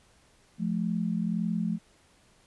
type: tone pair together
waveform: sine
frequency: 175.01 / 216.8 Hz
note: F3 / A3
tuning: +4 / -25 cents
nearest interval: major third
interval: 371 cents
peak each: -29 / -29 dBFS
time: 0.58-1.79 s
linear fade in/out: 50 ms
effects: pink hiss -62 dBFS RMS until 2.46 s + resampled to 24000 Hz